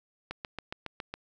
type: click train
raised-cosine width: 0.3 ms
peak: -20 dBFS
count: 7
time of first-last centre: 0.31-1.14 s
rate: 7.23 Hz
effects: none